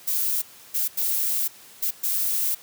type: noise bursts at uneven times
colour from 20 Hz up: violet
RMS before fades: -24 dBFS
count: 5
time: 0.07-0.42 / 0.74-0.88 / 0.97-1.48 / 1.82-1.91 / 2.03-2.55 s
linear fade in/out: 10 ms
effects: white hiss -48 dBFS RMS until 2.62 s + high-pass 80 Hz 12 dB/octave